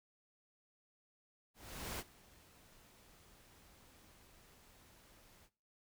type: noise with ADSR envelope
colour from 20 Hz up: pink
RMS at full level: -42 dBFS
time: 1.54-5.5 s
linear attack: 450 ms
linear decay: 42 ms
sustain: -22 dB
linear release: 60 ms
effects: noise-tail reverb RT60 0.4 s tail -19 dB re dry